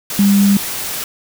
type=tone in noise; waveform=sine; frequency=200 Hz; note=G3; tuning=35 cents sharp; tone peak=-8 dBFS; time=0.19-0.57 s; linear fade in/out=2 ms; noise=white; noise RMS=-23 dBFS; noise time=0.1-1.04 s; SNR=+12 dB; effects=none